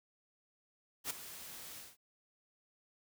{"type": "noise with ADSR envelope", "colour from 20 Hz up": "white", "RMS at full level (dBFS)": -36, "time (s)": [1.04, 1.97], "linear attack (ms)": 63, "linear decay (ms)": 9, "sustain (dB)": -13, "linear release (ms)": 190, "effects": []}